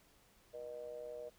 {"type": "ring-modulated tone", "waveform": "triangle", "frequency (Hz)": 65.7, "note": "C2", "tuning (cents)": 8, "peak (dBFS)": -39, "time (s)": [0.53, 1.3], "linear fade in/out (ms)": 20, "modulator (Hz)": 546, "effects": ["pink hiss -68 dBFS RMS until 1.38 s"]}